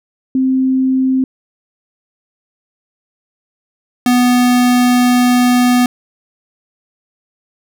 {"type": "tone pair in turn", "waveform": ["sine", "square"], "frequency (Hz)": [261.6, 246.9], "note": ["C4", "B3"], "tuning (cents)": [0, 0], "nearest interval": "minor second", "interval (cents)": 100, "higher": "first", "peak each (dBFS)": [-10, -9], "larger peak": "second", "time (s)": [[0.35, 1.24], [4.06, 5.86]], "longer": "second", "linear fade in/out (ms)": 2, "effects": []}